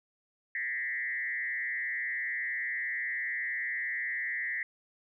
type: tone with frequency modulation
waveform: sine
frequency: 1926 Hz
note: B6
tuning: 44 cents flat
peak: -31 dBFS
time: 0.55-4.63 s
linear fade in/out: 2 ms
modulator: 129 Hz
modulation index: 1.3
effects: none